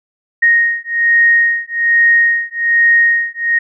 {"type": "beating tone pair", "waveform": "sine", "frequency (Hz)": [1864.7, 1865.9], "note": ["A#6", "A#6"], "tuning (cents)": [0, 1], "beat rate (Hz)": 1.2, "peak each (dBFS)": -12, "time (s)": [0.42, 3.59], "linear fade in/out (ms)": 10, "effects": []}